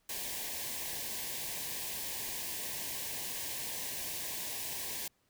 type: band-stop noise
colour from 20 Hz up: white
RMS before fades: -39 dBFS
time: 0.09-5.08 s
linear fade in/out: 5 ms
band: 1100 to 1600 Hz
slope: 96 dB/octave
effects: pink hiss -74 dBFS RMS until 5.29 s